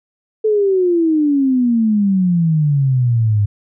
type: exponential sweep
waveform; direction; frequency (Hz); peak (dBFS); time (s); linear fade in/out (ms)
sine; down; 440 to 100.7; -11; 0.44-3.46; 10
effects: none